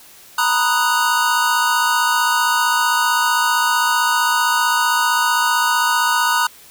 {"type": "chord", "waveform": "square", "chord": "B major seventh", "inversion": "third", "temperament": "equal", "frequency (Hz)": [932.3, 987.8, 1244.5, 1480], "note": ["A#5", "B5", "D#6", "F#6"], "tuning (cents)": [0, 0, 0, 0], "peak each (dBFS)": [-21, -22, -21, -20], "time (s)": [0.38, 6.47], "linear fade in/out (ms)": 5, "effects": ["white hiss -44 dBFS RMS until 6.7 s"]}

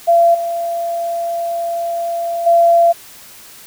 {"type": "tone with level steps", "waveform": "sine", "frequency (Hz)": 681, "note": "F5", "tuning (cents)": -44, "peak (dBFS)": [-7, -17, -7], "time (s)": [0.07, 2.93], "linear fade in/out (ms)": 20, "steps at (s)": [0.34, 2.46], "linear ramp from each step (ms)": 10, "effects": ["white hiss -39 dBFS RMS until 3.66 s"]}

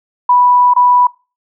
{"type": "tone with dropouts", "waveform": "sine", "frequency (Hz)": 985, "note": "B5", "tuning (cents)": -5, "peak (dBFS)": -6, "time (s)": [0.29, 1.07], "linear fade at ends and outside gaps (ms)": 5, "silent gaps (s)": [0.737, 0.762], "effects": ["noise-tail reverb RT60 0.3 s tail -21 dB re dry"]}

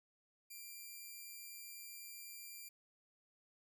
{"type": "tone", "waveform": "5% pulse", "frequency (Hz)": 2372, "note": "D7", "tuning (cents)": 17, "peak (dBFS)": -40, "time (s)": [0.5, 2.69], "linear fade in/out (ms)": 10, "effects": []}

